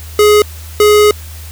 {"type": "tone bursts at uneven times", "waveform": "square", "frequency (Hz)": 419, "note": "G#4", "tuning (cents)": 15, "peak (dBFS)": -5, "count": 2, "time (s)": [[0.19, 0.42], [0.8, 1.11]], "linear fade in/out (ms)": 2, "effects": ["added 79 Hz sine -27 dBFS peak until 1.51 s", "white hiss -35 dBFS RMS until 1.51 s"]}